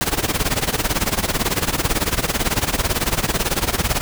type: noise with tremolo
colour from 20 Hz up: pink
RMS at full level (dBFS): -17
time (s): 0.01-4.01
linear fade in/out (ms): 0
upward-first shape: sine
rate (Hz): 18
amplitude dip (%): 85
effects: none